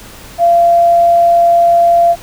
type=tone; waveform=sine; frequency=686 Hz; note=F5; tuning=31 cents flat; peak=-5 dBFS; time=0.38-2.16 s; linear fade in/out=50 ms; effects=pink hiss -34 dBFS RMS until 2.22 s